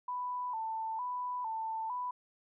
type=tone with vibrato; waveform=sine; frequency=939 Hz; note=A#5; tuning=12 cents sharp; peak=-34 dBFS; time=0.08-2.11 s; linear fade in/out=5 ms; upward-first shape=square; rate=1.1 Hz; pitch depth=94 cents each way; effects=none